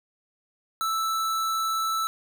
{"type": "tone", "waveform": "square", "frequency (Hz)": 1318.5, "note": "E6", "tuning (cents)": 0, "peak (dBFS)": -25, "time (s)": [0.81, 2.07], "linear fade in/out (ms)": 0, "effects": []}